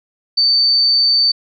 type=tone; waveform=sine; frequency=4564 Hz; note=C#8; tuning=50 cents sharp; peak=-10 dBFS; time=0.37-1.32 s; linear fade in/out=10 ms; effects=none